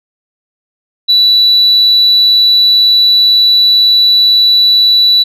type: tone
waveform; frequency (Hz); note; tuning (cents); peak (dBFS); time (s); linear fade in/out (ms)
sine; 3951; B7; 0; -3; 1.08-5.24; 20
effects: tanh soft clip ceiling -1 dBFS